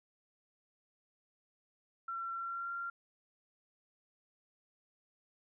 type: tone with pitch glide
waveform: sine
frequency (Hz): 1357 to 1382.3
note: E6 to F6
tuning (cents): +50 to -18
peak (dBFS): -37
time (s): 2.08-2.9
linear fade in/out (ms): 5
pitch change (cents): +32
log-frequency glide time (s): 2.34-2.72
effects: none